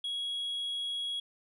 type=tone; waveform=sine; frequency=3322 Hz; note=G#7; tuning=in tune; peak=-30 dBFS; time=0.04-1.2 s; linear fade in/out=5 ms; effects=tanh soft clip ceiling -31 dBFS